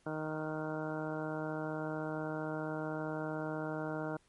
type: harmonic tone with a mistuned harmonic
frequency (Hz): 155.6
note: D#3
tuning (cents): 0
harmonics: 1 / 2 / 3 / 4 / 5 / 6 / 7 / 8 / 9 / 10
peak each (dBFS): -42 / -40 / -43 / -42 / -47 / -48 / -52 / -55 / -46 / -54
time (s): 0.06-4.17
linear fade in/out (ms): 5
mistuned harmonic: 10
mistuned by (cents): -53
effects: pink hiss -70 dBFS RMS until 4.28 s + MP3 48 kbps